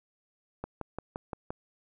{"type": "click train", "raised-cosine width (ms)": 1, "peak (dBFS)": -21, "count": 6, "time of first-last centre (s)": [0.64, 1.505], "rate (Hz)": 5.78, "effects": []}